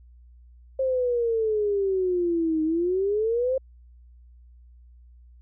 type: exponential two-way sweep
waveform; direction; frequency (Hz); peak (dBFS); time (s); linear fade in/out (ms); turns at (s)
sine; down then up; 534 to 310.6 to 534; -21; 0.79-3.58; 5; 2.63
effects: added 60 Hz sine -48 dBFS peak until 5.41 s